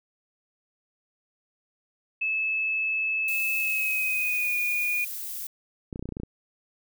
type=tone with pitch glide; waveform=sine; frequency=2606 to 2446 Hz; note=E7 to D#7; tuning=-20 to -30 cents; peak=-24 dBFS; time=2.21-5.05 s; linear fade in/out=10 ms; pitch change=-110 cents; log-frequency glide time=3.53-4.57 s
type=noise; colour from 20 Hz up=violet; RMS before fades=-35 dBFS; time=3.28-5.47 s; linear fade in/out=2 ms
type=clicks; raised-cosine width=3 ms; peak=-21 dBFS; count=10; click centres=5.928 / 5.959 / 5.994 / 6.026 / 6.056 / 6.09 / 6.123 / 6.169 / 6.2 / 6.234 s
effects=none